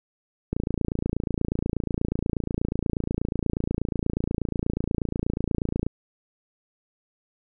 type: click train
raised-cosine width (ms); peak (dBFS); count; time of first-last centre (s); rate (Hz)
3; -12; 152; 0.53-5.866; 28.3
effects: none